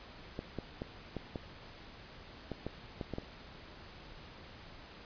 clicks, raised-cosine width 2 ms, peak -24 dBFS, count 10, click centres 0.391 / 0.587 / 0.819 / 1.167 / 1.358 / 2.517 / 2.666 / 3.012 / 3.137 / 3.184 s, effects pink hiss -52 dBFS RMS until 5.05 s + resampled to 11025 Hz

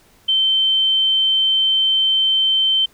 sine tone, 3100 Hz, G7, 20 cents flat, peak -13 dBFS, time 0.28-2.86 s, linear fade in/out 10 ms, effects pink hiss -53 dBFS RMS until 2.93 s

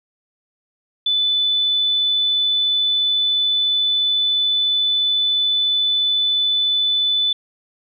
sine tone, 3497 Hz, A7, 11 cents flat, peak -15 dBFS, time 1.06-7.33 s, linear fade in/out 5 ms, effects none

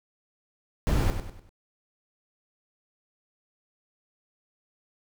brown noise with echo, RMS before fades -23 dBFS, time 0.87-1.1 s, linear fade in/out 0 ms, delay 98 ms, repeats 4, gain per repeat -8 dB, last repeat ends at 1.492 s, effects none

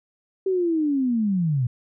sine linear sweep, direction down, 387.7 to 116.5 Hz, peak -19 dBFS, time 0.46-1.67 s, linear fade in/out 5 ms, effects none

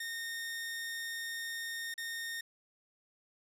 sawtooth tone with dropouts, 1838 Hz, A#6, 25 cents flat, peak -34 dBFS, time 0-2.41 s, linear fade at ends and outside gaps 5 ms, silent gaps 1.941-1.978 s, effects resampled to 32000 Hz + 10-bit

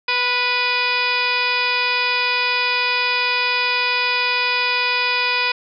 harmonic tone with a mistuned harmonic, 493.9 Hz, B4, in tune, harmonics 1 / 2 / 3 / 4 / 5 / 6 / 7 / 8 / 9 / 10, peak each -31 / -24 / -27 / -27 / -20 / -31 / -29 / -30 / -32 / -27 dBFS, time 0.08-5.52 s, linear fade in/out 5 ms, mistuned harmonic 3, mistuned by -18 cents, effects none

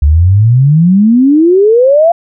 sine exponential sweep, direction up, 69.3 to 698.5 Hz, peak -3 dBFS, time 0.02-2.12 s, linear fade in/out 5 ms, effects none

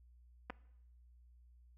clicks, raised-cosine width 0.5 ms, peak -28 dBFS, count 2, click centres 0.499 / 0.503 s, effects noise-tail reverb RT60 0.8 s tail -21 dB re dry + added 60 Hz sine -60 dBFS peak until 1.77 s

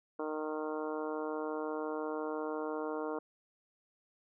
harmonic tone, 154.3 Hz, D#3, 14 cents flat, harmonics 2 / 3 / 4 / 5 / 6 / 7 / 8 / 9, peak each -40 / -38 / -43 / -47 / -46 / -46 / -51 / -49 dBFS, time 0.19-3.19 s, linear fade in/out 5 ms, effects none

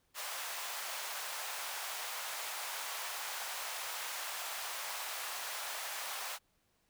pink high-pass noise, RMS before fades -41 dBFS, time 0.14-6.39 s, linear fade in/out 50 ms, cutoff 700 Hz, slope 24 dB/octave, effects pink hiss -75 dBFS RMS until 6.89 s

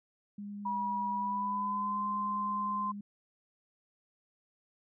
sine tone with vibrato, 203.9 Hz, G#3, 32 cents flat, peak -39 dBFS, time 0.38-3.01 s, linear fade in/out 5 ms, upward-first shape triangle, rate 9.6 Hz, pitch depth 8 cents each way
sine tone with pitch glide, 969 to 1038.5 Hz, B5 to C6, -33 to -13 cents, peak -31 dBFS, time 0.65-2.92 s, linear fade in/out 10 ms, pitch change +120 cents, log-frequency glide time 1.11-2.04 s
effects none

